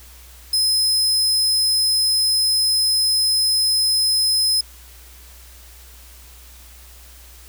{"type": "tone", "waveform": "sawtooth", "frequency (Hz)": 5100, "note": "D#8", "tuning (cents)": 42, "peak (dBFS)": -13, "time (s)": [0.53, 4.61], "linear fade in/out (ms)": 5, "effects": ["added 61 Hz sine -43 dBFS peak until 7.48 s", "white hiss -46 dBFS RMS until 7.48 s"]}